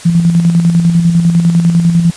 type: tone with tremolo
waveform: sine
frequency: 169.5 Hz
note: E3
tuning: 49 cents sharp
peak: -4 dBFS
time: 0.05-2.11 s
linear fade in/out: 10 ms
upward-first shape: square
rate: 10 Hz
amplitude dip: 45%
effects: white hiss -31 dBFS RMS until 2.16 s + resampled to 22050 Hz